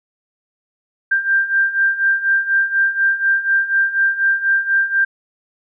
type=beating tone pair; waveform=sine; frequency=1581 / 1585.1 Hz; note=G6 / G6; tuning=+14 / +19 cents; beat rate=4.1 Hz; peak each=-19 / -15 dBFS; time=1.11-5.05 s; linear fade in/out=10 ms; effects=none